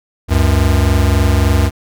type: tone pair together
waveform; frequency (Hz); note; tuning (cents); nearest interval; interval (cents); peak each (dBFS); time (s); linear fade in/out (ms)
square; 70.35 / 93.9; C#2 / F#2; +26 / +26; perfect fourth; 500; -13; 0.28-1.71; 50
effects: none